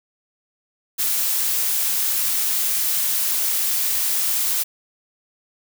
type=noise; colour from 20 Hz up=blue; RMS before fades=-21 dBFS; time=0.98-4.64 s; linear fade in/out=20 ms; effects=none